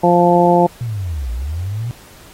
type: harmonic tone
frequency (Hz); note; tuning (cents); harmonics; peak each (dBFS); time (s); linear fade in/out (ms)
174.61; F3; 0; 1 / 2 / 3 / 4 / 5; -15 / -15 / -15 / -15 / -15; 0.03-0.67; 10
type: linear two-way sweep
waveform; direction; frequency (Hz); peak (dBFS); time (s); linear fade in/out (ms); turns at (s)
sine; down then up; 123.47 to 55.4 to 123.47; -19; 0.81-1.91; 0; 1.32
effects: pink hiss -43 dBFS RMS until 2.33 s + AAC 48 kbps